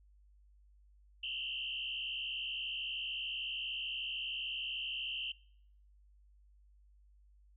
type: tone with frequency modulation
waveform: sine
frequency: 2925 Hz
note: F#7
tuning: 21 cents flat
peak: -37 dBFS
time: 1.23-5.32 s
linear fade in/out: 5 ms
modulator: 66.6 Hz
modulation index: 3.4
effects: noise-tail reverb RT60 0.7 s tail -24 dB re dry + added 50 Hz sine -61 dBFS peak until 7.56 s